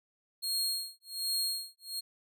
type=tone with tremolo; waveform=sawtooth; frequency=4259 Hz; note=C8; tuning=30 cents sharp; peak=-26 dBFS; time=0.42-2.01 s; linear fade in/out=20 ms; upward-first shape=sine; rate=1.3 Hz; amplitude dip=100%; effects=none